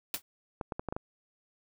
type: noise with exponential decay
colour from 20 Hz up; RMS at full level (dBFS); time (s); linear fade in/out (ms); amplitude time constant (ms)
white; -28; 0.14-0.22; 2; 16
type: clicks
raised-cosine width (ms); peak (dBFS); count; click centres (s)
1; -20; 6; 0.612 / 0.722 / 0.795 / 0.887 / 0.925 / 0.965
effects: none